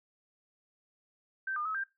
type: tone with pitch steps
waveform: sine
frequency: 1556 / 1210 / 1286 / 1583 Hz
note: G6 / D#6 / E6 / G6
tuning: -13 / -49 / -43 / +17 cents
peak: -32 dBFS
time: 1.47-1.838 s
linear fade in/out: 5 ms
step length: 92 ms
effects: noise-tail reverb RT60 0.2 s tail -17 dB re dry